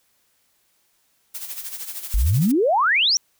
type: noise with tremolo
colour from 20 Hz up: blue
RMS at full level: -30 dBFS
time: 1.34-2.52 s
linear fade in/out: 10 ms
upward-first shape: sine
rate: 13 Hz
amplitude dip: 65%
type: exponential sweep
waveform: sine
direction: up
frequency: 43.65 to 5980 Hz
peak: -15 dBFS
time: 2.14-3.17 s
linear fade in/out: 0 ms
effects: white hiss -65 dBFS RMS until 3.39 s